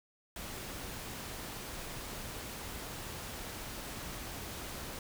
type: noise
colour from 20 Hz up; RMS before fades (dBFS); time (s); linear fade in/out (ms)
pink; -43; 0.36-4.99; 2
effects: none